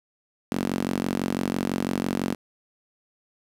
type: tone with high-pass filter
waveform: sawtooth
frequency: 46 Hz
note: F#1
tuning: 9 cents flat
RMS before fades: -27 dBFS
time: 0.51-2.35 s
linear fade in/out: 10 ms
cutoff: 230 Hz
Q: 2.7
effects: resampled to 32000 Hz + 8-bit